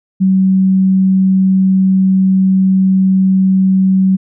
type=tone; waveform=sine; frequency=189.7 Hz; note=F#3; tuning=43 cents sharp; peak=-7 dBFS; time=0.2-4.17 s; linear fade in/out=20 ms; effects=none